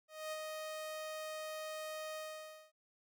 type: tone with ADSR envelope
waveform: sawtooth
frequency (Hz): 623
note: D#5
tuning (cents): +2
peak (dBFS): -35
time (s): 0.08-2.72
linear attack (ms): 240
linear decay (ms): 37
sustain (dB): -3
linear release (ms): 560
effects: none